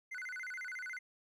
triangle tone with vibrato, 1760 Hz, A6, in tune, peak -39 dBFS, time 0.11-0.99 s, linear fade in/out 10 ms, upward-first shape square, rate 14 Hz, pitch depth 290 cents each way, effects none

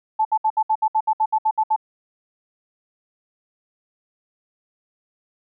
sine tone bursts, 871 Hz, A5, 18 cents flat, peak -15 dBFS, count 13, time 0.19-1.763 s, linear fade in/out 10 ms, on 61 ms, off 65 ms, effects none

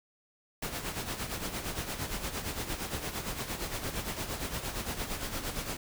pink noise with tremolo, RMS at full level -34 dBFS, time 0.62-5.77 s, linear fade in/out 5 ms, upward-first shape sine, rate 8.7 Hz, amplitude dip 60%, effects none

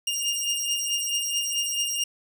20% pulse beating tone pair, 2821 / 2825.6 Hz, F7 / F7, +17 / +20 cents, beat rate 4.6 Hz, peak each -22 / -25 dBFS, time 0.07-2.04 s, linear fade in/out 5 ms, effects none

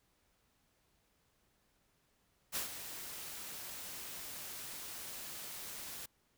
white noise with ADSR envelope, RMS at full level -36 dBFS, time 2.52-6.06 s, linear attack 40 ms, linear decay 120 ms, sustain -10 dB, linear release 6 ms, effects pink hiss -75 dBFS RMS until 6.37 s

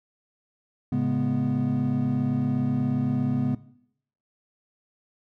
triangle tone cluster, 111 / 138.9 / 209.6 / 246.6 Hz, A2 / C#3 / G#3 / B3, +16 / +4 / +16 / -2 cents, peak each -30 / -24 / -27 / -23 dBFS, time 0.92-3.55 s, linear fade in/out 5 ms, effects noise-tail reverb RT60 0.7 s tail -18 dB re dry + tanh soft clip ceiling -12 dBFS

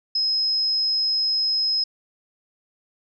sine tone, 5120 Hz, D#8, 49 cents sharp, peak -19 dBFS, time 0.15-1.84 s, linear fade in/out 5 ms, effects none

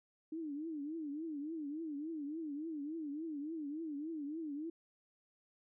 sine tone with vibrato, 305.5 Hz, D#4, 32 cents flat, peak -39 dBFS, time 0.32-4.7 s, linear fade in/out 5 ms, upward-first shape triangle, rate 3.5 Hz, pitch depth 170 cents each way, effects none

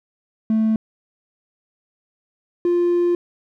triangle tone pair in turn, 220 / 349.2 Hz, A3 / F4, 0 / 0 cents, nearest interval minor sixth, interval 800 cents, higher second, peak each -12 dBFS, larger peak neither, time 0.5-0.76 / 2.65-3.15 s, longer second, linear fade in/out 2 ms, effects tanh soft clip ceiling -10 dBFS

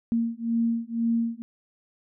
sine beating tone pair, 230 / 232 Hz, A#3 / A#3, -23 / -8 cents, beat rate 2 Hz, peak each -26 dBFS, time 0.12-1.42 s, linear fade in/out 0 ms, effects none

